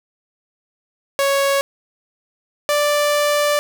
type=tone pair in turn; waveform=sawtooth; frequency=554.4 / 587.4 Hz; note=C#5 / D5; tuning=0 / 0 cents; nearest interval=minor second; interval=100 cents; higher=second; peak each=-11 dBFS; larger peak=neither; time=1.19-1.61 / 2.69-3.59 s; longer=second; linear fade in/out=0 ms; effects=none